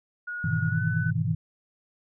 sine tone with pitch glide, 1447 to 1500.6 Hz, F#6 to F#6, -39 to +24 cents, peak -31 dBFS, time 0.27-1.11 s, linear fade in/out 10 ms, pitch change +63 cents, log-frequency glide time 0.68-0.8 s
sine chord, E major seventh, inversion first, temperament equal with one note detuned, 102.75 / 123.47 / 155.56 / 164.81 Hz, G#2 / B2 / D#3 / E3, -18 / 0 / 0 / 0 cents, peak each -29 dBFS, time 0.44-1.35 s, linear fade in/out 5 ms
effects none

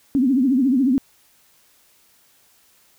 sine tone with vibrato, 261.6 Hz, C4, in tune, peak -14 dBFS, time 0.15-0.98 s, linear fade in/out 0 ms, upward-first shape triangle, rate 14 Hz, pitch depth 180 cents each way, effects white hiss -57 dBFS RMS until 2.98 s

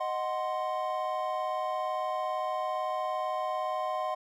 triangle chord, C diminished, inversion first, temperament equal, 622.3 / 740 / 1046.5 Hz, Eb5 / Gb5 / C6, 0 / 0 / 0 cents, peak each -32 dBFS, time 0-4.15 s, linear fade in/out 10 ms, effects none

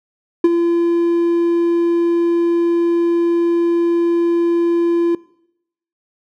triangle tone with ADSR envelope, 340.8 Hz, F4, 42 cents flat, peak -3 dBFS, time 0.44-5.15 s, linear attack 5 ms, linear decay 34 ms, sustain -8 dB, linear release 3 ms, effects noise-tail reverb RT60 0.8 s tail -21 dB re dry

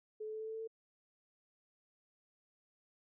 sine tone with pitch steps, 430.7 / 433.4 / 436.2 / 439 / 441.8 / 444.6 / 447.4 Hz, A4 / A4 / A4 / A4 / A4 / A4 / A4, -37 / -26 / -15 / -4 / +7 / +18 / +29 cents, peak -40 dBFS, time 0.2-0.676 s, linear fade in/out 10 ms, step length 68 ms, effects none

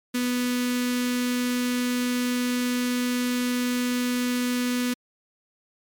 sawtooth tone with notch filter, 246.9 Hz, B3, in tune, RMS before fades -25 dBFS, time 0.14-4.94 s, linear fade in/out 10 ms, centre 730 Hz, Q 0.56, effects MP3 96 kbps

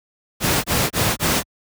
pink noise bursts, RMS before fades -18 dBFS, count 4, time 0.4-1.432 s, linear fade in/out 50 ms, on 240 ms, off 24 ms, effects high-pass 60 Hz 12 dB/octave

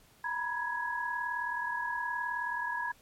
sine tone cluster, 948 / 987 / 1668 Hz, A#5 / B5 / G#6, +29 / -1 / +7 cents, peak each -37 / -37 / -34 dBFS, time 0.24-2.92 s, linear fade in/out 5 ms, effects pink hiss -62 dBFS RMS until 3.01 s + MP3 64 kbps

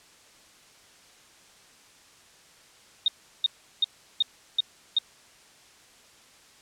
sine tone bursts, 3700 Hz, A#7, 14 cents flat, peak -18 dBFS, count 6, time 3.06-4.986 s, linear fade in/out 2 ms, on 21 ms, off 360 ms, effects white hiss -55 dBFS RMS until 6.61 s + low-pass 8000 Hz 12 dB/octave

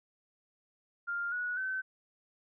sine tone with pitch steps, 1400 / 1463.7 / 1530.2 Hz, F6 / F#6 / G6, +4 / -19 / -42 cents, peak -32 dBFS, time 1.07-1.82 s, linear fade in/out 20 ms, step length 250 ms, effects none

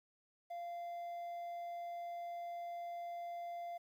triangle tone, 692 Hz, F5, 16 cents flat, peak -40 dBFS, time 0.5-3.78 s, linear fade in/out 10 ms, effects 12-bit

